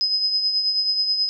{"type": "tone with tremolo", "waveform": "sine", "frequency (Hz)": 5050, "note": "D#8", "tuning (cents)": 25, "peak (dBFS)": -16, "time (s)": [0.01, 1.29], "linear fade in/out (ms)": 0, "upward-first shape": "triangle", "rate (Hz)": 9.3, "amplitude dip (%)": 55, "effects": []}